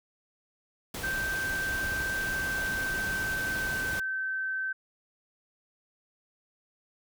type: noise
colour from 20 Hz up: pink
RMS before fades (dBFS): -37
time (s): 0.94-4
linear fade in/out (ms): 5
type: tone with pitch glide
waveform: sine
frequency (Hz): 1561 to 1543.1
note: G6 to G6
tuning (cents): -8 to -28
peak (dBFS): -29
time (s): 1.03-4.73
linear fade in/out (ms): 10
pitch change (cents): -20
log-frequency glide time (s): 2.21-4.15
effects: none